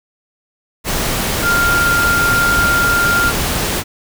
sine tone in noise, 1396.9 Hz, F6, in tune, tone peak -12 dBFS, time 1.42-3.33 s, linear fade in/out 50 ms, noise pink, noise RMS -18 dBFS, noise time 0.84-3.84 s, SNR +3 dB, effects none

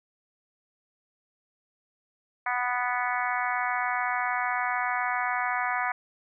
harmonic tone, 246.9 Hz, B3, in tune, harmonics 3 / 4 / 5 / 6 / 7 / 8 / 9, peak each -31 / -32 / -33 / -34 / -34 / -35 / -36 dBFS, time 2.46-5.92 s, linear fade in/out 5 ms, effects none

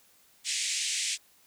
white band-pass noise, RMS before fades -31 dBFS, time 0.44-1.18 s, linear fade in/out 50 ms, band 2000 to 8600 Hz, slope 48 dB/octave, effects white hiss -62 dBFS RMS until 1.46 s

